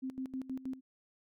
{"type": "tone with tremolo", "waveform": "sine", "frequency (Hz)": 261.6, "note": "C4", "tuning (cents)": 0, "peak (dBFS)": -35, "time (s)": [0.02, 0.81], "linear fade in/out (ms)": 20, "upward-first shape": "square", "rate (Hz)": 6.3, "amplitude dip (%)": 80, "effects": []}